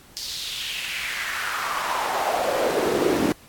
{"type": "noise with high-pass filter sweep", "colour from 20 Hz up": "brown", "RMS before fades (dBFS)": -25, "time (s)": [0.17, 3.32], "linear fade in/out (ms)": 0, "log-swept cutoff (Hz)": [4800, 280], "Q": 3.3, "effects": ["pink hiss -50 dBFS RMS until 3.48 s", "AAC 64 kbps"]}